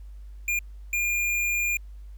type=tone bursts at uneven times; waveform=square; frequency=2412 Hz; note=D7; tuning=46 cents sharp; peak=-24 dBFS; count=2; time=0.48-0.59 / 0.93-1.77 s; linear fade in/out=2 ms; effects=added 50 Hz sine -39 dBFS peak until 2.17 s + pink hiss -67 dBFS RMS until 2.17 s